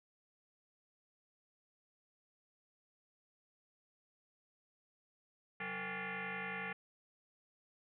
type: tone with frequency modulation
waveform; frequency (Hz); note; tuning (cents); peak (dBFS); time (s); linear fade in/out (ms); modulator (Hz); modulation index
sine; 185; F#3; 0; -39; 5.6-6.73; 5; 319; 7.3
effects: none